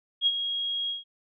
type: tone with ADSR envelope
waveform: sine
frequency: 3284 Hz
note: G#7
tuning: 20 cents flat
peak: -18 dBFS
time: 0.21-1.04 s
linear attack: 55 ms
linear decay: 44 ms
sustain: -9 dB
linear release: 150 ms
effects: none